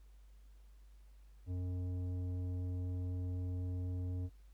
triangle tone with tanh clipping, 90.4 Hz, F#2, 40 cents flat, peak -38 dBFS, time 1.46-4.3 s, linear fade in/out 50 ms, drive 15 dB, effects added 50 Hz sine -56 dBFS peak until 4.53 s + pink hiss -75 dBFS RMS until 4.53 s

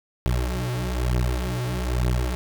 25% pulse beating tone pair, 61 / 62.1 Hz, B1 / B1, -21 / +10 cents, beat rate 1.1 Hz, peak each -21 dBFS, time 0.26-2.35 s, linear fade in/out 0 ms, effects 7-bit

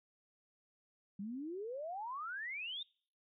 sine exponential sweep, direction up, 190.8 to 3729 Hz, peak -40 dBFS, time 1.19-2.83 s, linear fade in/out 5 ms, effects noise-tail reverb RT60 0.5 s tail -25 dB re dry

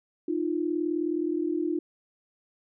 sine tone pair together, 307.6 / 346.8 Hz, D#4 / F4, -20 / -12 cents, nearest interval major second, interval 208 cents, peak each -28 dBFS, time 0.28-1.79 s, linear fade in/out 5 ms, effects none

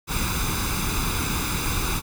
pink noise with comb filter, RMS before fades -25 dBFS, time 0.07-2.02 s, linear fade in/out 50 ms, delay 0.81 ms, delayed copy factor +0.7, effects none

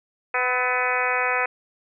harmonic tone with a mistuned harmonic, 250 Hz, B3, 21 cents sharp, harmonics 2 / 3 / 4 / 5 / 6 / 7 / 8 / 9 / 10, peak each -29 / -29 / -29 / -29 / -29 / -29 / -29 / -29 / -29 dBFS, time 0.34-1.46 s, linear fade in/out 5 ms, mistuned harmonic 5, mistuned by +38 cents, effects none

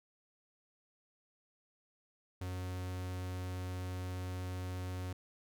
45% pulse tone, 91.5 Hz, F#2, 19 cents flat, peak -38 dBFS, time 2.41-5.13 s, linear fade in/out 5 ms, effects none

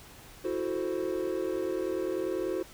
triangle chord, F# half-diminished seventh, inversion third, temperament equal, 329.6 / 370 / 440 / 523.3 Hz, E4 / F#4 / A4 / C5, 0 / 0 / 0 / 0 cents, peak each -33 / -30 / -36 / -34 dBFS, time 0.44-2.63 s, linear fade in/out 10 ms, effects pink hiss -51 dBFS RMS until 2.73 s

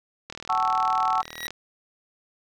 click train, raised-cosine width 0.2 ms, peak -18 dBFS, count 49, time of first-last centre 0.3-1.506 s, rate 39.8 Hz
sine chord, F# minor seventh, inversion none, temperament equal with one note detuned, 749 / 880 / 1108.7 / 1318.5 Hz, F#5 / A5 / C#6 / E6, +21 / 0 / 0 / 0 cents, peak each -26 dBFS, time 0.49-1.22 s, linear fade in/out 10 ms
25% pulse tone with exponential growth, 1914 Hz, A#6, 45 cents sharp, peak -24 dBFS, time 1.15-1.47 s, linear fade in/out 2 ms, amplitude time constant 68 ms
effects none

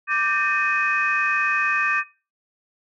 sine tone cluster, 1174 / 1565 / 1814 / 2512 Hz, D6 / G6 / A#6 / D#7, -1 / -3 / -48 / +16 cents, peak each -24 dBFS, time 0.07-2.04 s, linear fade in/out 50 ms, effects noise-tail reverb RT60 0.3 s tail -18 dB re dry + tanh soft clip ceiling -10 dBFS

